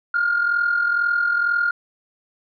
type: tone pair together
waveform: sine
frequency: 1407 / 1449.1 Hz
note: F6 / F#6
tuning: +12 / -37 cents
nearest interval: minor second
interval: 51 cents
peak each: -17 / -24 dBFS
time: 0.14-1.71 s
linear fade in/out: 5 ms
effects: tanh soft clip ceiling -11 dBFS